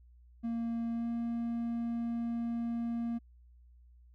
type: tone with pitch glide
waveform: triangle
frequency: 231.5 to 233.6 Hz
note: A#3 to A#3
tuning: -12 to +4 cents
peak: -30 dBFS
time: 0.43-3.19 s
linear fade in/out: 20 ms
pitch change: +16 cents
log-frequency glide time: 0.93-1.07 s
effects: added 60 Hz sine -56 dBFS peak until 4.14 s